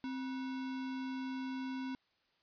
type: tone with sample-and-hold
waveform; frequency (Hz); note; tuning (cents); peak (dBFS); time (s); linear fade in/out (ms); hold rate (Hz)
sine; 261.6; C4; 0; -37; 0.04-1.95; 0; 1225
effects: white hiss -75 dBFS RMS until 2.42 s + resampled to 11025 Hz